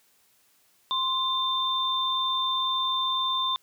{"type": "tone pair together", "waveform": "sine", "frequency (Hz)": [1045, 3578], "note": ["C6", "A7"], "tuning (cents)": [-2, 28], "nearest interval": "octave + major sixth", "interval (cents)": 2130, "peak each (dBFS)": [-27, -26], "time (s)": [0.91, 3.56], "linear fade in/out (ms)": 0, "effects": ["white hiss -64 dBFS RMS until 3.62 s", "high-pass 80 Hz 12 dB/octave"]}